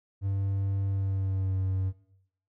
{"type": "tone with pitch glide", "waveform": "triangle", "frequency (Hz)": [98, 94.77], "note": ["G2", "F#2"], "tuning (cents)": [0, 42], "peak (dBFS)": -24, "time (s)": [0.21, 1.93], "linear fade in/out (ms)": 50, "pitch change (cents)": -58, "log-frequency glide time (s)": [0.87, 1.56], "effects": ["noise-tail reverb RT60 0.7 s tail -17 dB re dry"]}